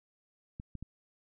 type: clicks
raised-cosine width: 5 ms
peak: -29 dBFS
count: 3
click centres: 0.599 / 0.753 / 0.826 s
effects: none